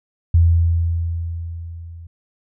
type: tone with level ramp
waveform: sine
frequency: 84 Hz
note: E2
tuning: 33 cents sharp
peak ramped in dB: -8 to -34 dBFS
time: 0.34-2.07 s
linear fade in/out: 5 ms
effects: none